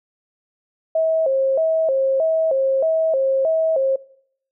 sine tone with vibrato, 587.3 Hz, D5, in tune, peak -15 dBFS, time 0.95-3.96 s, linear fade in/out 5 ms, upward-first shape square, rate 1.6 Hz, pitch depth 160 cents each way, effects noise-tail reverb RT60 0.6 s tail -19 dB re dry

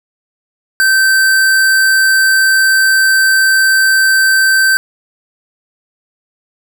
square tone, 1551 Hz, G6, 19 cents flat, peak -8 dBFS, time 0.8-4.77 s, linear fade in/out 0 ms, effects none

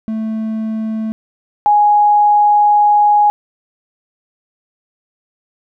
triangle / sine tone pair in turn, 220.1 / 831 Hz, A3 / G#5, +1 / +1 cents, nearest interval octave + major seventh, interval 2300 cents, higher second, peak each -15 / -7 dBFS, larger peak second, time 0.08-1.12 / 1.66-3.3 s, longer second, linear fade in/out 0 ms, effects none

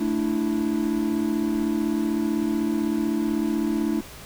triangle chord, A suspended fourth, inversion none, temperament equal, 220 / 293.7 / 329.6 Hz, A3 / D4 / E4, 0 / 0 / 0 cents, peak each -24 dBFS, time 0-4.01 s, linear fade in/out 10 ms, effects pink hiss -42 dBFS RMS until 4.25 s

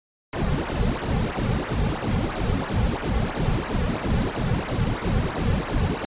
brown noise with flanger, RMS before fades -24 dBFS, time 0.33-6.05 s, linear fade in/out 0 ms, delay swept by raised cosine 0.23 to 3.23 ms, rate 3 Hz, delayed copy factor -0.9, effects resampled to 8000 Hz

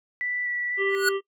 sine tone with vibrato, 1964 Hz, B6, 10 cents flat, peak -26 dBFS, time 0.21-0.95 s, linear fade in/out 0 ms, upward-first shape square, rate 2 Hz, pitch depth 9 cents each way
harmonic tone, 392 Hz, G4, in tune, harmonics 1 / 3 / 5 / 7 / 8, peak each -24 / -34 / -38 / -41 / -42 dBFS, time 0.77-1.21 s, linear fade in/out 50 ms
square tone with exponential growth, 1463 Hz, F#6, 20 cents flat, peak -17 dBFS, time 0.89-1.09 s, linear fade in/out 5 ms, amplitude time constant 42 ms
effects noise-tail reverb RT60 0.1 s tail -20 dB re dry

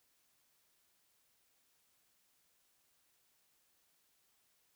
silence, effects white hiss -75 dBFS RMS until 4.75 s

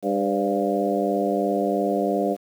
harmonic tone with a mistuned harmonic, 100 Hz, G2, 35 cents sharp, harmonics 2 / 3 / 4 / 5 / 6 / 7, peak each -27 / -27 / -27 / -27 / -27 / -27 dBFS, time 0.02-2.37 s, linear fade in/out 50 ms, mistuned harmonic 6, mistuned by -50 cents, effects 8-bit

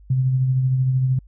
sine tone with tremolo, 130 Hz, C3, 11 cents flat, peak -14 dBFS, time 0.1-1.19 s, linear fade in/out 5 ms, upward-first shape triangle, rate 13 Hz, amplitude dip 40%, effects added 50 Hz sine -44 dBFS peak until 1.27 s

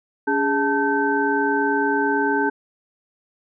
sine tone cluster, 283.6 / 412.5 / 881 / 1541 Hz, C#4 / G#4 / A5 / G6, +40 / -12 / +2 / -30 cents, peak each -23 dBFS, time 0.27-2.5 s, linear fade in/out 10 ms, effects none

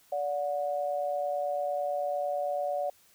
sine tone pair together, 579 / 727.9 Hz, D5 / F#5, -25 / -29 cents, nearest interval major third, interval 396 cents, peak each -30 / -32 dBFS, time 0.12-2.9 s, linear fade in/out 5 ms, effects white hiss -62 dBFS RMS until 3.14 s

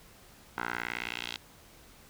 10% pulse tone with band-pass filter sweep, 59.2 Hz, A#1, 27 cents sharp, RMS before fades -37 dBFS, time 0.58-1.37 s, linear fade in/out 0 ms, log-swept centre 1300 to 3700 Hz, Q 2.3, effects pink hiss -56 dBFS RMS until 2.09 s

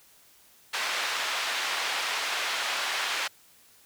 white band-pass noise, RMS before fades -30 dBFS, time 0.73-3.28 s, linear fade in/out 10 ms, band 760 to 3300 Hz, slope 12 dB/octave, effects white hiss -58 dBFS RMS until 3.85 s

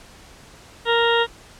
harmonic tone, 466.2 Hz, A#4, in tune, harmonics 1 / 2 / 3 / 4 / 6 / 7 / 8, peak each -19 / -22 / -24 / -25 / -27 / -27 / -28 dBFS, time 0.85-1.27 s, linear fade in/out 50 ms, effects pink hiss -46 dBFS RMS until 1.59 s + low-pass 9000 Hz 12 dB/octave

